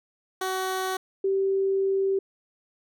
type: tone pair in turn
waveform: 15% pulse / sine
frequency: 376.1 / 388.2 Hz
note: F#4 / G4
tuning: +28 / -17 cents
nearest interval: minor second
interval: 55 cents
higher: second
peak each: -20 / -21 dBFS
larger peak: first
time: 0.41-0.97 / 1.24-2.19 s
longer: second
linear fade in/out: 5 ms
effects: none